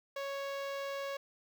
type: tone with notch filter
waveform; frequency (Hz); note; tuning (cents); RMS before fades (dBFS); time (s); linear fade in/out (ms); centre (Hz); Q
sawtooth; 554.4; C#5; 0; -39; 0.16-1.17; 5; 9800; 0.61
effects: none